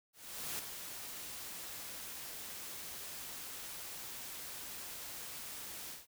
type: noise with ADSR envelope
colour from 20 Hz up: white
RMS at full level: -39 dBFS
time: 0.13-6.07 s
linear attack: 460 ms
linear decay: 6 ms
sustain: -7 dB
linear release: 160 ms
effects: none